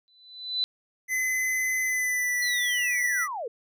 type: tone with exponential growth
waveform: sine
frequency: 4000 Hz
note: B7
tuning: 21 cents sharp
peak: -21 dBFS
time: 0.08-0.64 s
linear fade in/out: 0 ms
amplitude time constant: 120 ms
type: tone with pitch glide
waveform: square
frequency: 2031 to 1960.7 Hz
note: B6 to B6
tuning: +48 to -13 cents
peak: -25 dBFS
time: 1.08-3.28 s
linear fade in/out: 50 ms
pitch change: -61 cents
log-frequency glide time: 1.83-2.42 s
type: linear sweep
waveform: sine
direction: down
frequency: 4225 to 423.3 Hz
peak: -30 dBFS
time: 2.42-3.48 s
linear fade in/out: 5 ms
effects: none